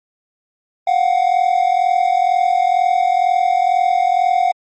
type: tone pair together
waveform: triangle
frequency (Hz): 708 / 750.1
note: F5 / F#5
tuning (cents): +23 / +23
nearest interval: minor second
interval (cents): 100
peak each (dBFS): -13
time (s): 0.87-4.52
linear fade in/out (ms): 5
effects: MP3 32 kbps